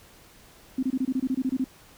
sine tone bursts, 260.3 Hz, C4, 9 cents flat, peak -22 dBFS, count 12, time 0.78-1.643 s, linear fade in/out 5 ms, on 49 ms, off 25 ms, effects pink hiss -53 dBFS RMS until 1.97 s

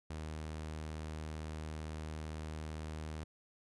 sawtooth tone, 77.78 Hz, D#2, in tune, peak -37 dBFS, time 0.1-3.24 s, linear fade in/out 5 ms, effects resampled to 24000 Hz

